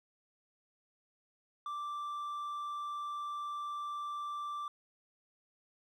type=tone with hard clipping; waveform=sine; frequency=1174 Hz; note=D6; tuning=1 cent flat; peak=-38 dBFS; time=1.66-4.68 s; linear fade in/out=2 ms; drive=3 dB; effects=none